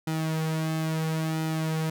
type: tone with flanger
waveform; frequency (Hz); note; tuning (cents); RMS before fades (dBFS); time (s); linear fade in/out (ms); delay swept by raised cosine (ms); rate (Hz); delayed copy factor
sawtooth; 159.1; D#3; +39; -28; 0.07-1.9; 5; 1.8 to 4.2; 0.74; -0.6
effects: none